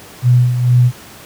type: tone with tremolo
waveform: sine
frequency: 123.47 Hz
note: B2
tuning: in tune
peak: -5 dBFS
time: 0.22-0.92 s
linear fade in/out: 50 ms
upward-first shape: sine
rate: 2.2 Hz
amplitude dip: 60%
effects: pink hiss -37 dBFS RMS until 1.25 s + high-pass 80 Hz 12 dB/octave